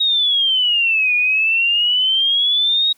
sine exponential two-way sweep, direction down then up, 3798 to 2436 to 3798 Hz, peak -13 dBFS, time 0-2.93 s, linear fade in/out 10 ms, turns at 1.15 s, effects white hiss -57 dBFS RMS until 2.97 s

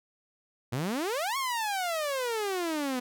sawtooth exponential two-way sweep, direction up then down, 113.4 to 1114 to 244.8 Hz, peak -25 dBFS, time 0.72-3 s, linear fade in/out 10 ms, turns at 1.37 s, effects none

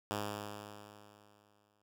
5% pulse tone with exponential decay, 103.83 Hz, G#2, in tune, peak -23 dBFS, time 0.11-1.82 s, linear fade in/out 0 ms, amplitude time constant 370 ms, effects none

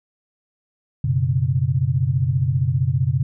sine chord, F# suspended fourth, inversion none, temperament equal, 92.5 / 123.47 / 138.59 Hz, F#2 / B2 / C#3, 0 / 0 / 0 cents, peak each -24 / -20 / -20 dBFS, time 1.04-3.23 s, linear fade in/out 5 ms, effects none

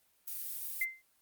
violet noise, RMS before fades -40 dBFS, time 0.27-0.85 s, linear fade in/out 10 ms
sine tone with exponential decay, 2078 Hz, C7, 12 cents flat, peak -26 dBFS, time 0.81-1.02 s, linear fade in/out 5 ms, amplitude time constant 45 ms
effects white hiss -71 dBFS RMS until 1.21 s + Opus 32 kbps

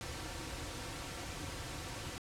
pink noise with comb filter, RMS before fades -43 dBFS, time 0.01-2.18 s, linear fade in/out 0 ms, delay 4.8 ms, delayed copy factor -0.55, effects low-pass 9000 Hz 12 dB/octave

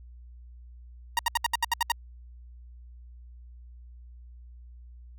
sawtooth tone bursts, 938 Hz, A#5, 11 cents sharp, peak -18 dBFS, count 9, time 1.17-1.919 s, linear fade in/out 2 ms, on 21 ms, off 70 ms, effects added 60 Hz sine -45 dBFS peak until 5.18 s

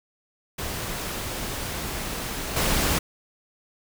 pink noise with level steps, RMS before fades -31 / -23 dBFS, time 0.58-2.99 s, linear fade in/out 10 ms, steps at 2.56 s, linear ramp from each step 10 ms, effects none

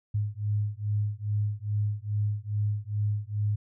sine beating tone pair, 103.2 / 105.6 Hz, G#2 / G#2, -10 / +29 cents, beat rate 2.4 Hz, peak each -29 dBFS, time 0.14-3.56 s, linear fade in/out 10 ms, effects none

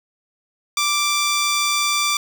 10% pulse tone, 1174.7 Hz, D6, in tune, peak -9 dBFS, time 0.77-2.17 s, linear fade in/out 2 ms, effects none

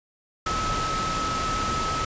sine tone in noise, 1295 Hz, E6, 31 cents flat, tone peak -26 dBFS, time 0.46-2.05 s, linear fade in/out 5 ms, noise pink, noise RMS -29 dBFS, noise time 0.46-2.05 s, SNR 0 dB, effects resampled to 16000 Hz

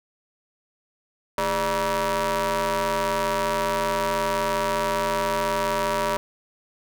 sawtooth ring-modulated tone, 184.6 Hz, F#3, 4 cents flat, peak -15 dBFS, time 1.38-6.17 s, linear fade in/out 0 ms, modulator 778 Hz, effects none

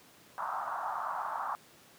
white band-pass noise, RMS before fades -36 dBFS, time 0.38-1.55 s, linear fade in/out 0 ms, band 710 to 1300 Hz, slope 48 dB/octave, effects pink hiss -58 dBFS RMS until 1.98 s + high-pass 150 Hz 12 dB/octave

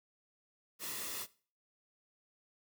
white noise with comb filter, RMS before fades -41 dBFS, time 0.79-1.27 s, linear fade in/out 50 ms, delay 1.3 ms, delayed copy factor -0.5, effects noise-tail reverb RT60 0.4 s tail -19 dB re dry

